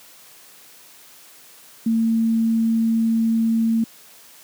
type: tone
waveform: sine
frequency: 226.2 Hz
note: A3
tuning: 48 cents sharp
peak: -15 dBFS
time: 1.86-3.84 s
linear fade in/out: 5 ms
effects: white hiss -47 dBFS RMS until 4.43 s + high-pass 150 Hz 12 dB/octave